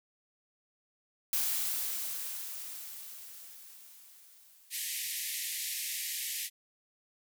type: noise with exponential decay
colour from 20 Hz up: blue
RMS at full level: -30 dBFS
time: 1.33-5.66 s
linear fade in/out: 1 ms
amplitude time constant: 940 ms
type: band-pass noise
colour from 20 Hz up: white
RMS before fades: -37 dBFS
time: 4.7-6.5 s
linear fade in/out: 50 ms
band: 1800 to 15000 Hz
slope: 96 dB/octave
effects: none